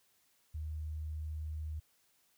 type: tone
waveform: sine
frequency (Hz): 77.3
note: D#2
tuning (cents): -11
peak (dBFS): -37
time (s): 0.54-1.8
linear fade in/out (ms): 10
effects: white hiss -72 dBFS RMS until 2.37 s